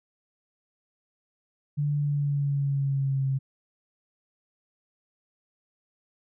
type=tone with pitch glide; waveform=sine; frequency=146 to 134.66 Hz; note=D3 to C#3; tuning=-10 to -50 cents; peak=-23 dBFS; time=1.77-3.39 s; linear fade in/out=20 ms; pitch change=-140 cents; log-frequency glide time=1.97-3.28 s; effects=none